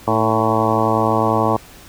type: harmonic tone with a mistuned harmonic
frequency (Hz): 111.2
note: A2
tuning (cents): +19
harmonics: 1 / 2 / 3 / 4 / 5 / 6 / 7 / 8 / 9 / 10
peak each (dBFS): -23 / -23 / -23 / -23 / -23 / -23 / -23 / -23 / -23 / -23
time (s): 0.07-1.57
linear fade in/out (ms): 10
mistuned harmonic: 3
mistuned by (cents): -42
effects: pink hiss -42 dBFS RMS until 1.88 s